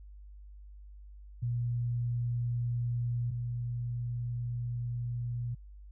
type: tone pair in turn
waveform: sine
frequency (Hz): 120 / 120.42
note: B2 / B2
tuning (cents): -49 / -43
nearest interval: unison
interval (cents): 6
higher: second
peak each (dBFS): -29 / -32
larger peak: first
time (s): 1.42-3.31 / 3.31-5.55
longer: second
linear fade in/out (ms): 10
effects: added 50 Hz sine -47 dBFS peak until 5.91 s